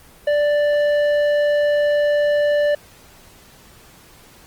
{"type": "tone with tanh clipping", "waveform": "sine", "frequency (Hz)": 587.3, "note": "D5", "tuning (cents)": 0, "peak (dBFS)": -16, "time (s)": [0.27, 2.75], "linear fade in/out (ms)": 5, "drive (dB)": 10, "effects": ["pink hiss -47 dBFS RMS until 4.46 s", "Opus 24 kbps"]}